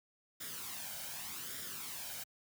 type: noise with flanger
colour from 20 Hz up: white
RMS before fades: -44 dBFS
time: 0.4-2.24 s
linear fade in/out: 10 ms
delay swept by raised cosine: 0.56 to 1.33 ms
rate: 0.85 Hz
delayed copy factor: +0.6
effects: high-pass 80 Hz 12 dB/octave